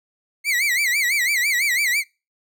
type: tone with vibrato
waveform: 40% pulse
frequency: 2116 Hz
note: C7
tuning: 19 cents sharp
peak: -17 dBFS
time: 0.44-2.04 s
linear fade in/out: 50 ms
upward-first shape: sine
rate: 6 Hz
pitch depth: 180 cents each way
effects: noise-tail reverb RT60 0.3 s tail -26 dB re dry